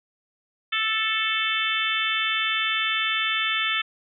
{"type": "harmonic tone", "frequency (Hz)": 440, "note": "A4", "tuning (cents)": 0, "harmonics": [3, 4, 5, 6, 7, 8], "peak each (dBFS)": [-29, -29, -29, -29, -29, -29], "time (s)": [0.72, 3.82], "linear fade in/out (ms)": 10, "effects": []}